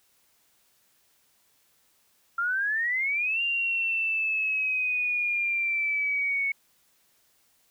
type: exponential two-way sweep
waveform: sine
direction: up then down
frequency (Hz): 1367 to 2791 to 2207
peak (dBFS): -24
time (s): 2.38-6.52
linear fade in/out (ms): 5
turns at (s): 3.42
effects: white hiss -66 dBFS RMS until 7.7 s